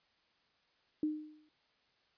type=tone with exponential decay; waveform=sine; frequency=305.7 Hz; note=D#4; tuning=30 cents flat; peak=-28 dBFS; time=1.03-1.49 s; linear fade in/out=2 ms; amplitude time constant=98 ms; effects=white hiss -73 dBFS RMS until 2.17 s + resampled to 11025 Hz